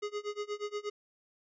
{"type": "tone with tremolo", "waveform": "square", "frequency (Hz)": 415.3, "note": "G#4", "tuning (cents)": 0, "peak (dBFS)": -33, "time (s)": [0.02, 0.9], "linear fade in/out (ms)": 10, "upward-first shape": "sine", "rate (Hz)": 8.4, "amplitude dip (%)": 95, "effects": ["resampled to 16000 Hz"]}